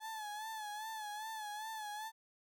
35% pulse tone with vibrato, 859 Hz, A5, 42 cents flat, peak -40 dBFS, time 0-2.12 s, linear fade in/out 50 ms, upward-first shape sine, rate 2.5 Hz, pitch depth 62 cents each way, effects none

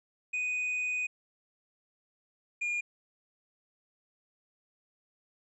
triangle tone pair in turn, 2489 / 2424 Hz, D#7 / D#7, 0 / -46 cents, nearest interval unison, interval 46 cents, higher first, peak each -28 dBFS, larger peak neither, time 0.33-1.07 / 2.61-2.81 s, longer first, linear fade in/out 10 ms, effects resampled to 22050 Hz

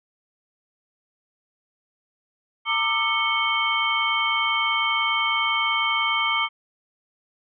sine tone cluster, 913 / 1189 / 1319 / 2208 / 3125 Hz, A#5 / D6 / E6 / C#7 / G7, -36 / +21 / +1 / -7 / -6 cents, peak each -29 / -25 / -32 / -24 / -26 dBFS, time 2.65-6.49 s, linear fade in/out 50 ms, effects none

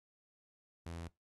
sawtooth tone, 84.1 Hz, E2, 35 cents sharp, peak -39 dBFS, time 0.86-1.08 s, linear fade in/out 5 ms, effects noise-tail reverb RT60 0.2 s tail -22 dB re dry + AAC 32 kbps

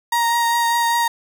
35% pulse tone with vibrato, 937 Hz, A#5, 9 cents sharp, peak -14 dBFS, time 0.12-1.08 s, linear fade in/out 5 ms, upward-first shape triangle, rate 5 Hz, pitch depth 18 cents each way, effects none

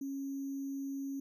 sine tone with sample-and-hold, 274.9 Hz, C#4, 14 cents flat, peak -36 dBFS, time 0.01-1.2 s, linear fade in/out 5 ms, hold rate 6300 Hz, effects none

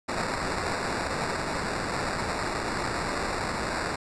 blue noise with sample-and-hold, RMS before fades -30 dBFS, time 0.08-3.96 s, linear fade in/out 10 ms, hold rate 3150 Hz, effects resampled to 22050 Hz

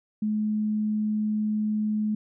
sine tone, 213.2 Hz, G#3, 46 cents sharp, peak -23 dBFS, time 0.22-2.15 s, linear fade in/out 5 ms, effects none

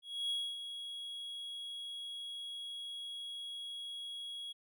triangle tone with ADSR envelope, 3322 Hz, G#7, in tune, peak -31 dBFS, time 0.02-4.53 s, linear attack 280 ms, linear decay 260 ms, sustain -9 dB, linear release 17 ms, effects none

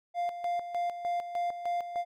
triangle tone with tremolo, 698.5 Hz, F5, in tune, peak -26 dBFS, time 0.14-2.05 s, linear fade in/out 50 ms, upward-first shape square, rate 3.3 Hz, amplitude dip 65%, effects none

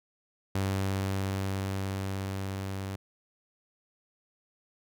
sawtooth tone with level ramp, 96.8 Hz, G2, 21 cents flat, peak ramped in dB -23 to -30 dBFS, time 0.55-2.96 s, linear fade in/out 5 ms, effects none

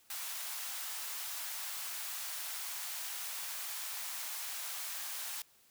white high-pass noise, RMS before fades -41 dBFS, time 0.1-5.42 s, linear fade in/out 2 ms, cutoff 720 Hz, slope 24 dB/octave, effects white hiss -66 dBFS RMS until 5.7 s

